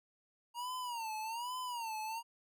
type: tone with vibrato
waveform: square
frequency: 936 Hz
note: A#5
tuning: 7 cents sharp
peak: -39 dBFS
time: 0.54-2.23 s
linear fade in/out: 50 ms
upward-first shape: sine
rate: 1.2 Hz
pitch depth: 140 cents each way
effects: none